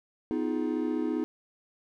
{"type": "chord", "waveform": "triangle", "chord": "F half-diminished seventh", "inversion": "second", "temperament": "just", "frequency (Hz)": [251.4, 314.3, 349.2, 419.1], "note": ["Cb4", "Eb4", "F4", "Ab4"], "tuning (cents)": [31, 18, 0, 16], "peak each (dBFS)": [-30, -28, -34, -34], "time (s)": [0.31, 1.24], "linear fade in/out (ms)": 0, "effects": []}